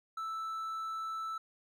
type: tone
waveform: triangle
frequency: 1318.5 Hz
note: E6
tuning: in tune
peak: -34 dBFS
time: 0.17-1.38 s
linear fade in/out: 5 ms
effects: none